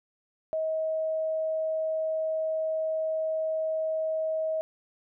sine tone, 635 Hz, D#5, 35 cents sharp, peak -26 dBFS, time 0.53-4.61 s, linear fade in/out 0 ms, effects none

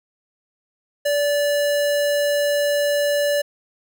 square tone, 580 Hz, D5, 22 cents flat, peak -18 dBFS, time 1.05-3.42 s, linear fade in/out 10 ms, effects none

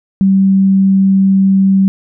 sine tone, 193.2 Hz, G3, 25 cents flat, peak -6 dBFS, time 0.21-1.88 s, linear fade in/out 0 ms, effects none

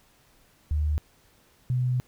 sine tone pair in turn, 75.3 / 125.69 Hz, D2 / B2, +44 / +31 cents, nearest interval major sixth, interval 887 cents, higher second, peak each -22 dBFS, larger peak neither, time 0.71-0.98 / 1.7-2 s, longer second, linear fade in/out 0 ms, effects pink hiss -61 dBFS RMS until 2.07 s

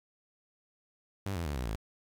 sawtooth tone with pitch steps, 98.3 / 84.59 / 72.8 / 62.64 / 53.91 Hz, G2 / E2 / D2 / B1 / A1, +5 / +45 / -15 / +25 / -35 cents, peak -29 dBFS, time 1.26-1.755 s, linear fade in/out 0 ms, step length 99 ms, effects 10-bit

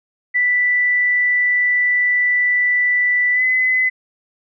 sine tone with pitch glide, 1975.5 to 2023 Hz, B6 to B6, 0 to +41 cents, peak -13 dBFS, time 0.34-3.9 s, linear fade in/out 20 ms, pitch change +41 cents, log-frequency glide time 3.33-3.43 s, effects none

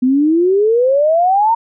sine exponential sweep, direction up, 247.6 to 934 Hz, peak -9 dBFS, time 0.02-1.55 s, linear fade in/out 10 ms, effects none

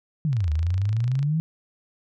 sine exponential two-way sweep, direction down then up, 164.81 to 74.5 to 164.81 Hz, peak -20 dBFS, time 0.25-1.4 s, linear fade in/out 0 ms, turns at 0.51 s
click train, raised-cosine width 0.2 ms, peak -24 dBFS, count 25, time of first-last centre 0.33-1.229 s, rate 26.7 Hz
effects none

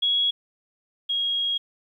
sine tone pair in turn, 3333 / 3283 Hz, G#7 / G#7, +5 / -21 cents, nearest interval unison, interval 26 cents, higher first, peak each -19 / -22 dBFS, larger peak first, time 0.02-0.31 / 1.09-1.58 s, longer second, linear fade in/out 10 ms, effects 10-bit

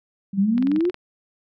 sine tone, 196 Hz, G3, in tune, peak -27 dBFS, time 0.33-0.79 s, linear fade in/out 5 ms
sine exponential sweep, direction up, 187 to 372.4 Hz, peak -17 dBFS, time 0.37-0.91 s, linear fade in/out 20 ms
click train, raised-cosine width 0.3 ms, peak -20 dBFS, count 9, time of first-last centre 0.58-0.944 s, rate 22 Hz
effects none

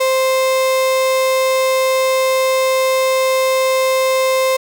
35% pulse tone, 523.3 Hz, C5, in tune, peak -11 dBFS, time 0-4.57 s, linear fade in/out 10 ms, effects none

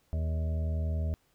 harmonic tone with a mistuned harmonic, 80.1 Hz, E2, 49 cents flat, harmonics 1 / 2 / 3 / 5 / 6 / 7 / 8, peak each -28 / -39 / -45 / -51 / -54 / -49 / -46 dBFS, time 0.13-1.14 s, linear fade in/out 0 ms, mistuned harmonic 7, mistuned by +34 cents, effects pink hiss -70 dBFS RMS until 1.34 s

